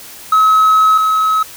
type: tone pair in turn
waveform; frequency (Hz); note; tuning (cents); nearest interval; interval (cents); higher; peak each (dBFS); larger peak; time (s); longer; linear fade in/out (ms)
triangle; 1283 / 1283; E6 / E6; -47 / -47; unison; 0; neither; -4 / -8; first; 0.32-0.98 / 0.98-1.43; first; 5
effects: tanh soft clip ceiling -1 dBFS + white hiss -34 dBFS RMS until 1.56 s